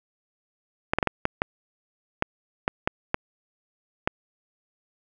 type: clicks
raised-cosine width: 0.5 ms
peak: -6 dBFS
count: 11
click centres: 0.935 / 0.986 / 1.028 / 1.073 / 1.254 / 1.419 / 2.224 / 2.679 / 2.875 / 3.144 / 4.075 s
effects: none